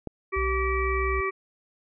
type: click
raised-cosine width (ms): 2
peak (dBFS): -19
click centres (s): 0.073
type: harmonic tone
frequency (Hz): 384.9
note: G4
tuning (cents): -32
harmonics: 1 / 3 / 5 / 6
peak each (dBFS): -28 / -29 / -34 / -32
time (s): 0.32-1.31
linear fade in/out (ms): 20
type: tone with pitch glide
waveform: sine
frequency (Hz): 62 to 62.47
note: B1 to B1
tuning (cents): +7 to +20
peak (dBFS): -27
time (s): 0.36-1.21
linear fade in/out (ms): 10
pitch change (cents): +13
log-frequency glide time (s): 0.51-0.62
effects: none